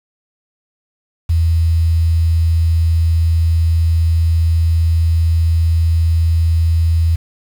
sine tone with quantisation, 82.41 Hz, E2, in tune, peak -10 dBFS, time 1.29-7.16 s, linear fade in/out 10 ms, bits 6, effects none

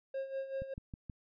triangle tone with tremolo, 538 Hz, C5, 48 cents sharp, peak -32 dBFS, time 0.14-0.74 s, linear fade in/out 5 ms, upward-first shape sine, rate 5.2 Hz, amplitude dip 70%
click train, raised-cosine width 5 ms, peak -31 dBFS, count 4, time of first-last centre 0.62-1.098 s, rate 6.28 Hz
effects resampled to 11025 Hz

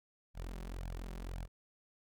sawtooth tone with flanger, 43.65 Hz, F1, in tune, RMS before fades -43 dBFS, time 0.34-1.48 s, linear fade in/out 50 ms, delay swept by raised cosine 1.2 to 5.4 ms, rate 1.9 Hz, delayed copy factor +0.95, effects none

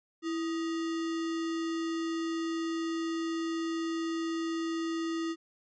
sine tone with sample-and-hold, 329.6 Hz, E4, in tune, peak -30 dBFS, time 0.22-5.36 s, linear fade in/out 50 ms, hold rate 1575 Hz, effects resampled to 16000 Hz

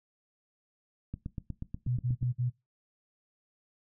click train, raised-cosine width 5 ms, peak -24 dBFS, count 10, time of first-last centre 1.14-2.228 s, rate 8.27 Hz
sine tone bursts, 123.47 Hz, B2, in tune, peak -27 dBFS, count 4, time 1.86-2.502 s, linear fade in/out 20 ms, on 120 ms, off 54 ms
effects noise-tail reverb RT60 0.2 s tail -18 dB re dry

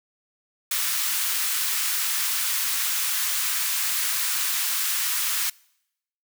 white high-pass noise, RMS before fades -25 dBFS, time 0.71-5.5 s, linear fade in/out 5 ms, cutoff 1100 Hz, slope 24 dB/octave, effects noise-tail reverb RT60 0.8 s tail -25 dB re dry

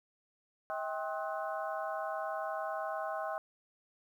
harmonic tone with a mistuned harmonic, 212.8 Hz, G#3, 42 cents sharp, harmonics 3 / 4 / 5 / 6 / 7, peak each -38 / -40 / -42 / -44 / -45 dBFS, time 0.7-3.38 s, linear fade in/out 0 ms, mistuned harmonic 4, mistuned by -130 cents, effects 11-bit

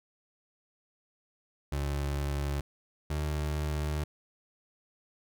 30% pulse tone pair in turn, 71 / 75.22 Hz, C#2 / D2, +42 / +42 cents, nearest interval minor second, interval 100 cents, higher second, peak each -27 dBFS, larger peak neither, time 1.72-2.61 / 3.1-4.04 s, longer second, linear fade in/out 5 ms, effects none

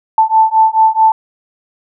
sine beating tone pair, 880 / 884.6 Hz, A5 / A5, 0 / +9 cents, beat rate 4.6 Hz, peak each -10 dBFS, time 0.18-1.12 s, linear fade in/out 2 ms, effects none

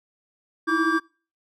triangle tone cluster, 318.8 / 333 / 1156 / 1597 Hz, D#4 / E4 / D6 / G6, +42 / +18 / -28 / +32 cents, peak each -23 dBFS, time 0.67-1 s, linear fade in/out 20 ms, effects noise-tail reverb RT60 0.4 s tail -26 dB re dry

